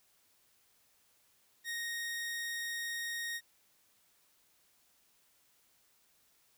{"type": "tone", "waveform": "sawtooth", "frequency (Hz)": 1864.7, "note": "A#6", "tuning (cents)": 0, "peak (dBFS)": -33, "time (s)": [1.64, 3.41], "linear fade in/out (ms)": 50, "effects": ["white hiss -70 dBFS RMS until 6.57 s"]}